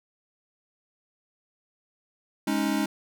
square chord, Ab suspended fourth, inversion none, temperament equal with one note detuned, 207.7 / 277.2 / 312.9 Hz, Ab3 / Db4 / Eb4, 0 / 0 / +10 cents, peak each -29 dBFS, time 2.47-2.86 s, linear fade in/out 5 ms, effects none

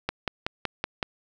click train, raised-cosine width 0.3 ms, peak -10 dBFS, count 6, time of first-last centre 0.09-1.028 s, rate 5.33 Hz, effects none

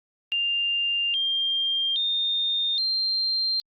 sine tone with pitch steps, 2797 / 3194 / 3648 / 4167 Hz, F7 / G7 / A#7 / C8, +2 / +32 / -38 / -8 cents, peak -22 dBFS, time 0.32-3.6 s, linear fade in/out 0 ms, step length 820 ms, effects Opus 48 kbps

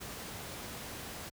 pink noise, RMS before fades -43 dBFS, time 0-1.3 s, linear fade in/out 20 ms, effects high-pass 60 Hz 12 dB/octave

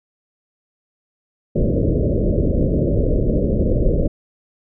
pink low-pass noise, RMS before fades -17 dBFS, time 1.55-4.08 s, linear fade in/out 10 ms, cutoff 600 Hz, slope 96 dB/octave, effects none

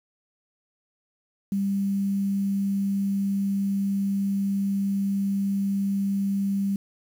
sine tone with quantisation, 197.6 Hz, G3, 14 cents sharp, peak -22 dBFS, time 1.52-6.76 s, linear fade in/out 2 ms, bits 8, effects none

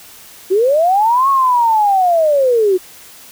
sine linear two-way sweep, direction up then down, 355.4 to 1108.7 to 355.4 Hz, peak -9 dBFS, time 0.5-2.78 s, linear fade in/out 20 ms, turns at 1.29 s, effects white hiss -39 dBFS RMS until 3.31 s

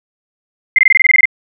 sine tone bursts, 2091 Hz, C7, 2 cents flat, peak -4 dBFS, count 11, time 0.76-1.255 s, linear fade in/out 2 ms, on 25 ms, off 22 ms, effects none

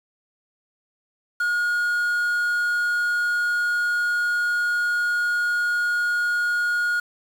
triangle tone with quantisation, 1436 Hz, F6, 48 cents sharp, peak -18 dBFS, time 1.4-7 s, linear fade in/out 5 ms, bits 7, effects none

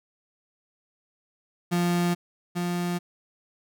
35% pulse tone pair in turn, 174.61 / 175.62 Hz, F3 / F3, 0 / +10 cents, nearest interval unison, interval 10 cents, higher second, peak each -20 / -24 dBFS, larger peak first, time 1.71-2.15 / 2.55-2.99 s, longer neither, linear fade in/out 20 ms, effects none

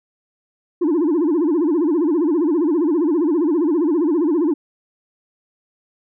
sine tone with vibrato, 320.8 Hz, E4, 47 cents flat, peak -12 dBFS, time 0.81-4.54 s, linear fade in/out 10 ms, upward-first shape sine, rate 15 Hz, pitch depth 200 cents each way, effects tanh soft clip ceiling -13 dBFS

